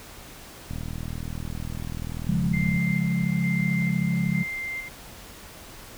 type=click train; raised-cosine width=5 ms; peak=-21 dBFS; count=84; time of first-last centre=0.71-2.764 s; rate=40.4 Hz
type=chord; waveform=sine; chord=Db major; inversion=none; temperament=equal; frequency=138.59 / 174.61 / 207.7 Hz; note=Db3 / F3 / Ab3; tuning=0 / 0 / 0 cents; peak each=-27 / -24 / -28 dBFS; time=2.27-4.44 s; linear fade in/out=20 ms
type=tone with tremolo; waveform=sine; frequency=2093 Hz; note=C7; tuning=in tune; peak=-29 dBFS; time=2.53-4.89 s; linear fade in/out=10 ms; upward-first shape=square; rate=1.1 Hz; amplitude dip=50%
effects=pink hiss -44 dBFS RMS until 5.97 s